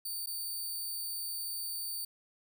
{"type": "tone with dropouts", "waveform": "5% pulse", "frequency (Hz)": 4583, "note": "D8", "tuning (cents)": -43, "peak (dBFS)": -29, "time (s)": [0.05, 2.05], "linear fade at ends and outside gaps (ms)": 5, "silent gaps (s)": [0.261, 0.27], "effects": []}